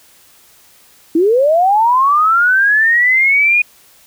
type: linear sweep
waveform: sine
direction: up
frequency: 309.1 to 2471 Hz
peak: -8 dBFS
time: 1.15-3.62 s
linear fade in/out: 5 ms
effects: white hiss -47 dBFS RMS until 4.06 s